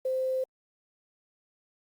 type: tone with quantisation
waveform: sine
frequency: 520 Hz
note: C5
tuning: 11 cents flat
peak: -26 dBFS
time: 0.05-0.44 s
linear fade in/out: 5 ms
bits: 9
effects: Opus 48 kbps